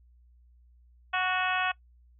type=harmonic tone with a mistuned harmonic; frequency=368.3 Hz; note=F#4; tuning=8 cents flat; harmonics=2 / 3 / 4 / 5 / 6 / 7 / 8 / 9; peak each=-31 / -32 / -31 / -35 / -41 / -33 / -41 / -41 dBFS; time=1.13-1.72 s; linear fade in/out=10 ms; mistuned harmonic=3; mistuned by=+18 cents; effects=noise-tail reverb RT60 0.1 s tail -21 dB re dry + added 60 Hz sine -56 dBFS peak until 2.19 s